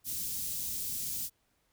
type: band-stop noise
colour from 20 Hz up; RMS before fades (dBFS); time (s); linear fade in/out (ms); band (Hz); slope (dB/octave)
white; -36; 0.04-1.3; 50; 200 to 5600; 12
effects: pink hiss -74 dBFS RMS until 1.72 s